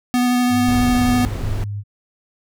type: tone with vibrato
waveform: square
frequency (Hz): 246.9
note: B3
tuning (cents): 0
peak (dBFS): -15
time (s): 0.14-1.25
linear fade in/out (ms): 0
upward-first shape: sine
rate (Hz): 12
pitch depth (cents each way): 10
type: tone bursts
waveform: sine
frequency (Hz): 102.3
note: G#2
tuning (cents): -26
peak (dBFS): -23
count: 3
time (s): 0.49-1.838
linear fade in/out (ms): 50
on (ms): 430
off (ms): 29
type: noise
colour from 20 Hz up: brown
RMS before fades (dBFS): -24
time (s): 0.68-1.64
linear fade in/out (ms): 0
effects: none